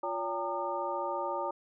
sine tone cluster, 352.6 / 568 / 801 / 915 / 1212 Hz, F4 / C#5 / G5 / A#5 / D#6, +17 / +42 / +37 / -32 / -46 cents, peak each -40 / -36 / -40 / -35 / -39 dBFS, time 0.03-1.51 s, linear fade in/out 5 ms, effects none

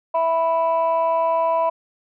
sine tone pair together, 658.2 / 987.8 Hz, E5 / B5, -3 / 0 cents, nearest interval perfect fifth, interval 703 cents, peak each -18 dBFS, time 0.14-1.7 s, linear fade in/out 10 ms, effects tanh soft clip ceiling -12 dBFS

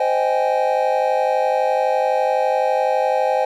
triangle chord, Ab major seventh, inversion first, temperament just, 519.1 / 623 / 778.7 / 830.6 Hz, C5 / Eb5 / G5 / Ab5, -14 / +2 / -12 / 0 cents, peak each -18 / -20 / -20 / -20 dBFS, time 0-3.45 s, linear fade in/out 5 ms, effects none

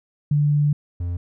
sine / triangle tone pair in turn, 146.83 / 87.31 Hz, D3 / F2, 0 / 0 cents, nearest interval major sixth, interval 900 cents, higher first, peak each -15 / -21 dBFS, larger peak first, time 0.31-0.73 / 1-1.17 s, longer first, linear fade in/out 5 ms, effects none

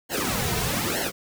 pink noise with flanger, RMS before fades -26 dBFS, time 0.09-1.12 s, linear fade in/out 50 ms, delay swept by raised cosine 0.82 to 3.62 ms, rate 1.1 Hz, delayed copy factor -0.95, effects none

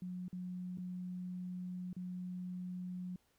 sine tone with dropouts, 181 Hz, F#3, 38 cents flat, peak -40 dBFS, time 0.02-3.16 s, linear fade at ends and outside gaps 2 ms, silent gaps 0.282-0.328 / 0.774-0.783 / 1.93-1.965 s, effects pink hiss -75 dBFS RMS until 3.38 s

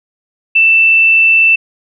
sine tone, 2662 Hz, E7, 16 cents sharp, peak -5 dBFS, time 0.55-1.56 s, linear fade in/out 10 ms, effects none

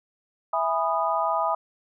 sine chord, E major seventh, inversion none, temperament just, 659.3 / 824.1 / 988.9 / 1236.1 Hz, E5 / G#5 / B5 / D#6, 0 / -14 / +2 / -12 cents, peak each -27 / -28 / -27 / -27 dBFS, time 0.53-1.55 s, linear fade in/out 5 ms, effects none

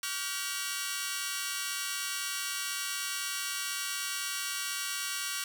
10% pulse tone cluster, 1137 / 1419 / 1553 / 1922 / 2742 Hz, C#6 / F6 / G6 / B6 / F7, +44 / +27 / -17 / -48 / -32 cents, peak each -31 dBFS, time 0.03-5.44 s, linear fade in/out 2 ms, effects none

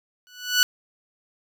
15% pulse tone with exponential growth, 1480 Hz, F#6, in tune, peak -6 dBFS, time 0.27-0.63 s, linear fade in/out 0 ms, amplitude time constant 77 ms, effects none

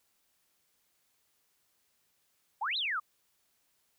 sine exponential two-way sweep, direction up then down, 740 to 4204 to 1135 Hz, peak -30 dBFS, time 2.61-3 s, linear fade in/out 10 ms, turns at 2.77 s, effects white hiss -74 dBFS RMS until 3.98 s

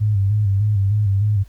sine tone with vibrato, 101.8 Hz, G#2, 34 cents flat, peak -14 dBFS, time 0-1.44 s, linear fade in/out 20 ms, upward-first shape square, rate 3.3 Hz, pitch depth 61 cents each way, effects added 50 Hz sine -41 dBFS peak until 1.48 s + pink hiss -57 dBFS RMS until 1.48 s

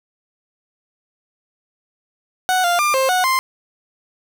30% pulse tone with pitch steps, 741 / 698 / 1196 / 529 / 735 / 1047 Hz, F#5 / F5 / D6 / C5 / F#5 / C6, +2 / -1 / +31 / +19 / -12 / +1 cents, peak -12 dBFS, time 2.49-3.39 s, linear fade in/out 0 ms, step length 150 ms, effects none

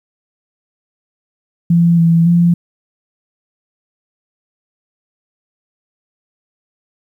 sine tone with pitch steps, 170 / 166.6 / 172 Hz, F3 / E3 / F3, -46 / +19 / -26 cents, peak -7 dBFS, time 1.7-2.54 s, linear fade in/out 5 ms, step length 280 ms, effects 8-bit

